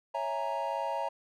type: chord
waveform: triangle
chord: A# half-diminished seventh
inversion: first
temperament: equal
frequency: 554.4 / 659.3 / 830.6 / 932.3 Hz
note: C#5 / E5 / G#5 / A#5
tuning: 0 / 0 / 0 / 0 cents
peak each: -35 / -35 / -36 / -32 dBFS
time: 0.14-1.09 s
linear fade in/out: 10 ms
effects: none